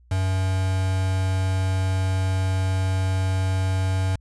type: tone with quantisation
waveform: triangle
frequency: 94.4 Hz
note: F#2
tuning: 35 cents sharp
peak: -18 dBFS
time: 0.11-4.16 s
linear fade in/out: 5 ms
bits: 5
effects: added 60 Hz sine -51 dBFS peak until 4.2 s + resampled to 24000 Hz

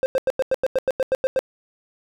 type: tone bursts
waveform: triangle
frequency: 524 Hz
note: C5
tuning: 2 cents sharp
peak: -14 dBFS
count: 12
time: 0.03-1.391 s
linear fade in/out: 0 ms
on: 30 ms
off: 91 ms
effects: none

